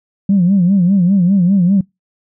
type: tone with vibrato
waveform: sine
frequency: 186.4 Hz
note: F#3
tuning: 13 cents sharp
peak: -7 dBFS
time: 0.29-1.81 s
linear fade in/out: 5 ms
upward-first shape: sine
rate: 5 Hz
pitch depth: 140 cents each way
effects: noise-tail reverb RT60 0.2 s tail -26 dB re dry + tanh soft clip ceiling -4 dBFS